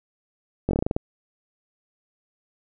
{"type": "slowing click train", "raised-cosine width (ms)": 2, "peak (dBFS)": -9, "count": 9, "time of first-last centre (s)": [0.69, 0.965], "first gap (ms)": 20, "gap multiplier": 1.15, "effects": []}